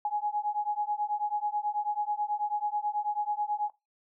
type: beating tone pair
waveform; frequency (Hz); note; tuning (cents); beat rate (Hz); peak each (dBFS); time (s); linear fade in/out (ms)
sine; 830.6 / 839.8; G#5 / G#5; 0 / +19; 9.2; -31; 0.05-3.7; 2
effects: noise-tail reverb RT60 0.2 s tail -17 dB re dry